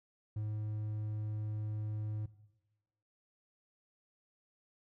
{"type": "tone", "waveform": "triangle", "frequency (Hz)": 106.8, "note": "G#2", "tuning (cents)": 49, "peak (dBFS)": -33, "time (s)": [0.36, 2.26], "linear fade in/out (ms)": 5, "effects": ["noise-tail reverb RT60 1.0 s tail -17 dB re dry"]}